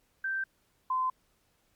sine tone pair in turn, 1563 / 1028.5 Hz, G6 / C6, -6 / -30 cents, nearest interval perfect fifth, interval 724 cents, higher first, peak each -29 / -26 dBFS, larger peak second, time 0.24-0.44 / 0.9-1.1 s, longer neither, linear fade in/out 5 ms, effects pink hiss -71 dBFS RMS until 1.75 s + MP3 96 kbps

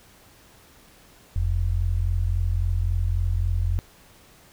sine tone pair together, 43.66 / 87.31 Hz, F1 / F2, 0 / 0 cents, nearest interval octave, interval 1200 cents, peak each -23 dBFS, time 1.36-3.79 s, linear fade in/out 0 ms, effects pink hiss -53 dBFS RMS until 4.52 s

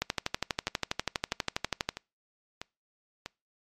two click trains, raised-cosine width 0.2 ms, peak -10 / -19 dBFS, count 24 / 5, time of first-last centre 0.02-1.89 / 0.68-3.261 s, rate 12.3 / 1.55 Hz, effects noise-tail reverb RT60 0.3 s tail -26 dB re dry + MP3 64 kbps

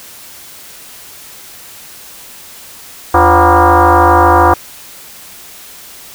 sine tone with frequency modulation, 133.4 Hz, C3, 34 cents sharp, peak -4 dBFS, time 3.14-4.54 s, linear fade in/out 5 ms, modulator 214 Hz, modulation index 5.5, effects white hiss -34 dBFS RMS until 6.14 s

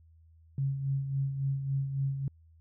sine tone with tremolo, 136.9 Hz, C#3, 21 cents flat, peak -26 dBFS, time 0.58-2.28 s, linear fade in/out 2 ms, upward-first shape sine, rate 3.6 Hz, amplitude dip 55%, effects added 81 Hz sine -56 dBFS peak until 2.6 s

